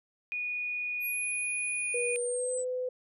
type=tone; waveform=sine; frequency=2461 Hz; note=D#7; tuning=20 cents flat; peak=-31 dBFS; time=0.32-2.16 s; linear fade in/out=0 ms
type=linear sweep; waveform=sine; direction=down; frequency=11520 to 7902 Hz; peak=-35 dBFS; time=1-2.65 s; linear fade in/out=50 ms
type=tone with pitch glide; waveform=sine; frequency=484 to 504.8 Hz; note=B4 to B4; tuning=-35 to +38 cents; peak=-30 dBFS; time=1.94-2.89 s; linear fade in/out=5 ms; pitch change=+73 cents; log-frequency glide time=2.22-2.53 s
effects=none